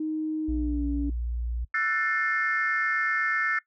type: tone with pitch glide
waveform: sine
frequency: 311.7 to 285.8 Hz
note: D#4 to D4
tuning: +3 to -47 cents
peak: -26 dBFS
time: 0-1.1 s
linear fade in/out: 5 ms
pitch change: -150 cents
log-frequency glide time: 0.49-0.86 s
type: tone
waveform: sine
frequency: 59 Hz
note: A#1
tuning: 22 cents sharp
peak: -27 dBFS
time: 0.48-1.65 s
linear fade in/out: 10 ms
type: chord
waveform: sine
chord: F# half-diminished seventh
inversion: third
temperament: just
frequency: 1332 / 1480 / 1776 / 2131 Hz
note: E6 / F#6 / A6 / C7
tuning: +18 / 0 / +16 / +31 cents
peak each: -29 / -31 / -26 / -30 dBFS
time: 1.74-3.59 s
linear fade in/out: 5 ms
effects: noise-tail reverb RT60 0.1 s tail -20 dB re dry + tanh soft clip ceiling -15 dBFS